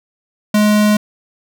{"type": "tone", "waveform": "square", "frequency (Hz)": 210.2, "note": "G#3", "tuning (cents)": 21, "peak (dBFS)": -10, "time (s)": [0.54, 0.97], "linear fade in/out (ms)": 5, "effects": []}